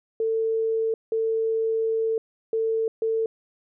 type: tone bursts at uneven times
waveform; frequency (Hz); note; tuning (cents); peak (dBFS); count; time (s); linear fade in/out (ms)
sine; 447.3; A4; +28; -21; 4; 0.2-0.94 / 1.12-2.18 / 2.53-2.88 / 3.02-3.26; 2
effects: none